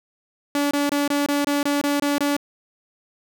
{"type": "tone bursts", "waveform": "sawtooth", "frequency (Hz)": 287.2, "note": "D4", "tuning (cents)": -39, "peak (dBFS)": -15, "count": 10, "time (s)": [0.55, 2.366], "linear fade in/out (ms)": 2, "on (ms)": 160, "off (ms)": 24, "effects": []}